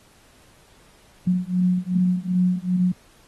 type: beating tone pair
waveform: sine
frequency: 180 / 182.6 Hz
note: F#3 / F#3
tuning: -47 / -23 cents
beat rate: 2.6 Hz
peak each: -21 dBFS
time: 1.27-2.92 s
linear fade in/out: 5 ms
effects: pink hiss -55 dBFS RMS until 3.27 s + AAC 32 kbps